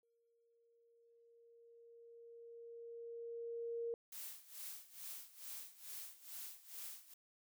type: tone with exponential growth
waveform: sine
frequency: 466.2 Hz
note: A#4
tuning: in tune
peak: -38 dBFS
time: 0.03-3.94 s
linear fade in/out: 1 ms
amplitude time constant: 850 ms
type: noise with tremolo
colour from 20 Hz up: blue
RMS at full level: -48 dBFS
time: 4.12-7.14 s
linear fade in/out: 5 ms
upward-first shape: sine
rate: 2.3 Hz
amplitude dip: 85%
effects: none